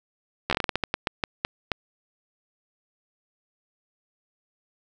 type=slowing click train; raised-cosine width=0.3 ms; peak=-7 dBFS; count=15; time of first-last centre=0.5-1.718 s; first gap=12 ms; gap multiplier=1.27; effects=none